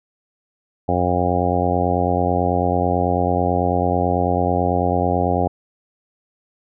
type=harmonic tone; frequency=89.1 Hz; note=F2; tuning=35 cents sharp; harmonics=1 / 2 / 3 / 4 / 5 / 6 / 7 / 8 / 9; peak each=-23 / -25 / -25 / -27 / -26 / -25 / -27 / -23 / -24 dBFS; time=0.88-5.48 s; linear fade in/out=10 ms; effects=none